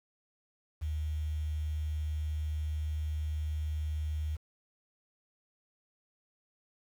sine tone with quantisation, 76.7 Hz, D#2, 24 cents flat, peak -31 dBFS, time 0.81-4.37 s, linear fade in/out 20 ms, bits 9, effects none

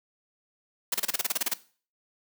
white noise bursts, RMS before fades -26 dBFS, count 12, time 0.92-1.538 s, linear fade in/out 5 ms, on 24 ms, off 30 ms, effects noise-tail reverb RT60 0.4 s tail -17 dB re dry + high-pass 200 Hz 12 dB/octave

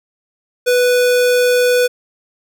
square tone, 493.9 Hz, B4, in tune, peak -11 dBFS, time 0.66-1.88 s, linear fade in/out 20 ms, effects none

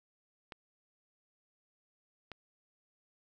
clicks, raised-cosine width 0.3 ms, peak -28 dBFS, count 2, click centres 0.522 / 2.317 s, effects none

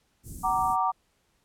pink band-stop noise, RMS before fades -40 dBFS, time 0.23-0.77 s, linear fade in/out 50 ms, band 300 to 7800 Hz, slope 24 dB/octave
sine chord, Gb augmented, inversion none, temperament equal with one note detuned, 752.1 / 932.3 / 1174.7 Hz, Gb5 / Bb5 / D6, +28 / 0 / 0 cents, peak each -27 dBFS, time 0.43-0.92 s, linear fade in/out 20 ms
effects pink hiss -70 dBFS RMS until 1.44 s + low-pass 12000 Hz 12 dB/octave

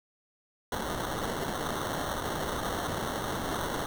violet noise with sample-and-hold, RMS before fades -33 dBFS, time 0.72-3.86 s, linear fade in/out 2 ms, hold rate 2450 Hz, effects none

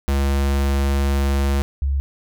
square / sine tone pair in turn, 69.3 / 68.96 Hz, C#2 / C#2, 0 / -8 cents, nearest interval unison, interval 8 cents, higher first, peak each -17 dBFS, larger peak neither, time 0.08-1.62 / 1.82-2 s, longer first, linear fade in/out 0 ms, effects none

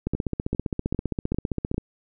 two click trains, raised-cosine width 3 ms, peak -15 / -12 dBFS, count 5 / 27, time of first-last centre 0.15-1.744 / 0.07-1.781 s, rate 2.51 / 15.2 Hz, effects none

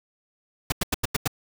pink noise bursts, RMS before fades -23 dBFS, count 6, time 0.7-1.277 s, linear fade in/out 5 ms, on 22 ms, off 89 ms, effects none

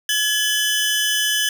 sawtooth tone pair together, 1701 / 3031 Hz, G#6 / F#7, +41 / +41 cents, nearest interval minor seventh, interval 1000 cents, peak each -17 dBFS, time 0.09-1.49 s, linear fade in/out 2 ms, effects none

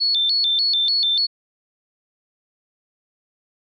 sine tone with vibrato, 3951 Hz, B7, in tune, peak -16 dBFS, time 0-1.27 s, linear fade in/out 20 ms, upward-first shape square, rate 3.4 Hz, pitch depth 180 cents each way, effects none

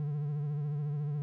triangle tone with vibrato, 146.83 Hz, D3, in tune, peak -29 dBFS, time 0-1.22 s, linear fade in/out 0 ms, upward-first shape triangle, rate 14 Hz, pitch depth 73 cents each way, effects none

